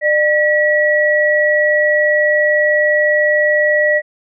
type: tone pair together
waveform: sine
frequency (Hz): 601 / 1929.1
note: D5 / B6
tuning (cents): +40 / -41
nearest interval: octave + minor sixth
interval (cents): 2019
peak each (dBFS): -13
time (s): 0.01-4.02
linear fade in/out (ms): 50
effects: none